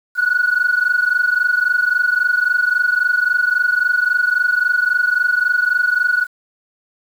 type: tone pair together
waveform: sine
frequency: 1456.3 / 1480 Hz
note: F#6 / F#6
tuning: -28 / 0 cents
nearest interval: unison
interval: 28 cents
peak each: -15 dBFS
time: 0.15-6.27 s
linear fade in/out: 50 ms
effects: tanh soft clip ceiling -8 dBFS + 7-bit